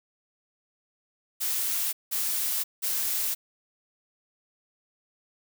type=noise bursts; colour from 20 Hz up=blue; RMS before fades=-28 dBFS; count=3; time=1.4-3.35 s; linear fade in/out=20 ms; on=530 ms; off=180 ms; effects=none